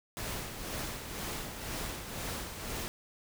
pink noise with tremolo, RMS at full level -37 dBFS, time 0.17-2.88 s, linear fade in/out 0 ms, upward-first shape sine, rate 2 Hz, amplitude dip 50%, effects none

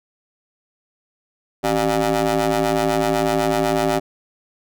20% pulse ring-modulated tone, 110 Hz, A2, in tune, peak -9 dBFS, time 1.63-4 s, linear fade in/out 20 ms, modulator 491 Hz, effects none

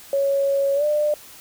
sine tone with pitch glide, 554.4 to 597.6 Hz, C#5 to D5, 0 to +30 cents, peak -17 dBFS, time 0.13-1.14 s, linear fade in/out 2 ms, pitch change +130 cents, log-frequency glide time 0.75-0.84 s, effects white hiss -44 dBFS RMS until 1.4 s

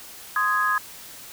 sine chord, Ab major, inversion first, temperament just, 1038.3 / 1245.9 / 1661.2 Hz, C6 / Eb6 / Ab6, -14 / +2 / 0 cents, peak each -26 / -23 / -23 dBFS, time 0.36-0.78 s, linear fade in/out 2 ms, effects white hiss -42 dBFS RMS until 1.32 s

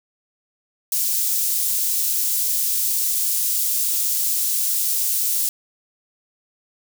white high-pass noise, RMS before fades -21 dBFS, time 0.92-5.49 s, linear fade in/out 2 ms, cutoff 6400 Hz, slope 12 dB/octave, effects none

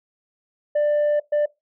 sine tone bursts at uneven times, 592 Hz, D5, 14 cents sharp, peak -14 dBFS, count 2, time 0.75-1.2 / 1.32-1.46 s, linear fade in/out 10 ms, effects noise-tail reverb RT60 0.2 s tail -21 dB re dry + tanh soft clip ceiling -16 dBFS

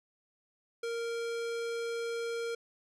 square tone, 464.8 Hz, A#4, 5 cents flat, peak -34 dBFS, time 0.83-2.55 s, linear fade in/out 5 ms, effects low-pass 8000 Hz 12 dB/octave

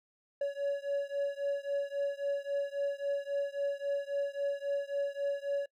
triangle beating tone pair, 562 / 565.7 Hz, C#5 / C#5, +24 / +35 cents, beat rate 3.7 Hz, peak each -32 / -33 dBFS, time 0.41-5.66 s, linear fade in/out 5 ms, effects noise-tail reverb RT60 0.1 s tail -23 dB re dry

